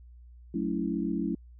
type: chord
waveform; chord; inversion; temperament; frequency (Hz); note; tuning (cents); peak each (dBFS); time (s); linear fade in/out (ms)
sine; F# minor seventh; none; equal with one note detuned; 185 / 220 / 282.5 / 329.6; F#3 / A3 / C#4 / E4; 0 / 0 / +33 / 0; -33; 0.54-1.35; 5
effects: added 60 Hz sine -48 dBFS peak until 1.59 s